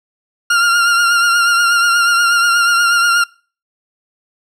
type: tone with vibrato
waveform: 40% pulse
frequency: 1398 Hz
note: F6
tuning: 1 cent sharp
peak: -9 dBFS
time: 0.5-3.24 s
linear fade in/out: 5 ms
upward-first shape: triangle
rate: 8.3 Hz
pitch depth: 41 cents each way
effects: noise-tail reverb RT60 0.4 s tail -25 dB re dry + low-pass 10000 Hz 12 dB/octave